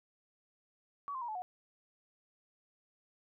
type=tone with pitch steps; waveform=sine; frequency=1134 / 1044 / 951 / 863 / 730 Hz; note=C#6 / C6 / A#5 / A5 / F#5; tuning=+39 / -4 / +34 / -34 / -24 cents; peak=-37 dBFS; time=1.08-1.42 s; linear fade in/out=0 ms; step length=68 ms; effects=none